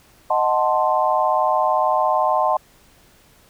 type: chord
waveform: sine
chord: D# diminished seventh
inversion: none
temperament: equal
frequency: 622.3 / 740 / 880 / 1046.5 Hz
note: D#5 / F#5 / A5 / C6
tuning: 0 / 0 / 0 / 0 cents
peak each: -21 dBFS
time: 0.3-2.57 s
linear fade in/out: 5 ms
effects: pink hiss -53 dBFS RMS until 3.49 s